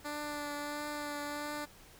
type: tone with vibrato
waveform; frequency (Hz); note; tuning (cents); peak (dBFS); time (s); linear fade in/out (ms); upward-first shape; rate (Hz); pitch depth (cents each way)
10% pulse; 293.7; D4; 0; -29; 0.04-1.66; 20; triangle; 1.5; 19
effects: pink hiss -57 dBFS RMS until 1.99 s